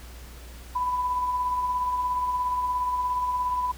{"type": "tone with tremolo", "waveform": "sine", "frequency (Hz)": 995, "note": "B5", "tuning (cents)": 13, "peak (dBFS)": -22, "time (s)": [0.75, 3.72], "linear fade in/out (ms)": 10, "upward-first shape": "sine", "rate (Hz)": 17, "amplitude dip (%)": 35, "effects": ["added 60 Hz sine -41 dBFS peak until 3.77 s", "pink hiss -48 dBFS RMS until 3.77 s"]}